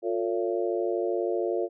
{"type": "harmonic tone with a mistuned harmonic", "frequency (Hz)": 112.7, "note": "A2", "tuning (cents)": 42, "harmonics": [3, 4, 5, 6], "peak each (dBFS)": [-28, -30, -32, -34], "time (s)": [0.02, 1.69], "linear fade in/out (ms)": 50, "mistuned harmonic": 3, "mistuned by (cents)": 84, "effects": []}